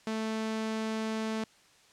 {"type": "tone", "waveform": "sawtooth", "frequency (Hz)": 220.1, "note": "A3", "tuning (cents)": 1, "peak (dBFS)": -27, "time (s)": [0.07, 1.44], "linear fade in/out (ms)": 2, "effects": ["white hiss -61 dBFS RMS until 1.92 s", "low-pass 7000 Hz 12 dB/octave"]}